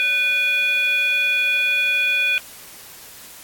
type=tone with frequency modulation; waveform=sine; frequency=2455 Hz; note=D#7; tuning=24 cents flat; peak=-16 dBFS; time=0-2.38 s; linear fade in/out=0 ms; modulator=941 Hz; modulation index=0.6; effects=white hiss -41 dBFS RMS until 3.43 s + AAC 64 kbps